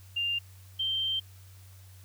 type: tone pair in turn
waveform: sine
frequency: 2796 / 3138 Hz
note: F7 / G7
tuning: +1 / +1 cents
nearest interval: major second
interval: 200 cents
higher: second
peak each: -27 dBFS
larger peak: neither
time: 0.16-0.39 / 0.79-1.2 s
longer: second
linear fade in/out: 10 ms
effects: added 94 Hz sine -49 dBFS peak until 2.04 s + white hiss -59 dBFS RMS until 2.04 s